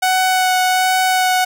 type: tone with vibrato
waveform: sawtooth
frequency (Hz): 743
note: F#5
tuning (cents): +7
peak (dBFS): -9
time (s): 0.02-1.45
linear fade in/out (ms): 10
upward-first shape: sine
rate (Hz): 1.3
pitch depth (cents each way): 10
effects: none